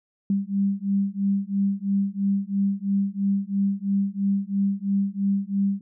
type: beating tone pair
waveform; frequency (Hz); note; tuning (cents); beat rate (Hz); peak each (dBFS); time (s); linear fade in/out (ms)
sine; 196.4 / 199.4; G3 / G3; +4 / +30; 3; -24; 0.3-5.81; 2
effects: none